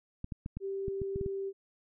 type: clicks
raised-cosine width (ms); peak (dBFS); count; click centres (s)
5; -25; 9; 0.244 / 0.322 / 0.461 / 0.57 / 0.882 / 1.017 / 1.16 / 1.212 / 1.262
type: tone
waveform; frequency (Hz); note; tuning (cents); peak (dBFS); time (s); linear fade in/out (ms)
sine; 390.7; G4; -6; -33; 0.6-1.53; 50
effects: none